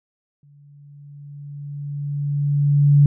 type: tone with exponential growth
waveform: sine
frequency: 143.8 Hz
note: D3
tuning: 36 cents flat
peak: -8 dBFS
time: 0.43-3.06 s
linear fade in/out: 2 ms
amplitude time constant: 570 ms
effects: none